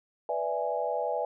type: chord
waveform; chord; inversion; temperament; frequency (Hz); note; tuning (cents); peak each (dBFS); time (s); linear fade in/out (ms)
sine; E dominant seventh; second; equal; 493.9 / 587.3 / 659.3 / 830.6; B4 / D5 / E5 / G#5; 0 / 0 / 0 / 0; -33; 0.29-1.25; 2
effects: none